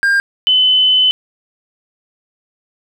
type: tone pair in turn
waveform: triangle / sine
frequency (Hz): 1603 / 3026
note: G6 / F#7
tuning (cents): +38 / +38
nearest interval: major seventh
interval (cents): 1100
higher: second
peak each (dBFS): -8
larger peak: neither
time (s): 0.03-0.2 / 0.47-1.11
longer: second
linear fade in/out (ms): 0
effects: none